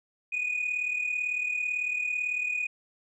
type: tone pair together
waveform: sine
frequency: 2441 / 2479 Hz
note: D#7 / D#7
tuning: -34 / -7 cents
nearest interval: unison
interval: 27 cents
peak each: -32 / -27 dBFS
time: 0.32-2.67 s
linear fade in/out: 10 ms
effects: tanh soft clip ceiling -23 dBFS